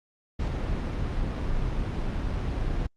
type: noise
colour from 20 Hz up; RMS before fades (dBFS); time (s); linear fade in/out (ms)
brown; -28; 0.39-2.87; 10
effects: low-pass 5000 Hz 12 dB/octave + Opus 48 kbps